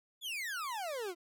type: exponential sweep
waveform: 40% pulse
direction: down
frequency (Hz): 3543 to 329.6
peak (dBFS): -36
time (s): 0.21-1.15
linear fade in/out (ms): 50
effects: none